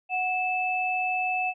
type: tone pair together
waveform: sine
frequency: 739 / 2627 Hz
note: F#5 / E7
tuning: -2 / -7 cents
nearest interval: octave + minor seventh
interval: 2195 cents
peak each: -27 dBFS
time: 0.09-1.54 s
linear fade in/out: 50 ms
effects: none